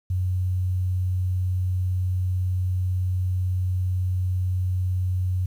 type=tone; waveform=sine; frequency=91.8 Hz; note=F#2; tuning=13 cents flat; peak=-21 dBFS; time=0.1-5.46 s; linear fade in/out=5 ms; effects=9-bit